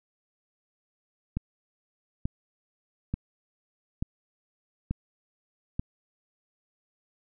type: click train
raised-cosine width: 5 ms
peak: -16 dBFS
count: 6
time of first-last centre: 1.37-5.795 s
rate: 1.13 Hz
effects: none